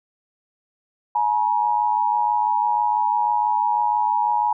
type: tone pair together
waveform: sine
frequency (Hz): 847.9 / 954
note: G#5 / A#5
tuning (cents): +36 / +40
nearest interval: major second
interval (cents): 204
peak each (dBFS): -20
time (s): 1.15-4.53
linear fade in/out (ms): 5
effects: none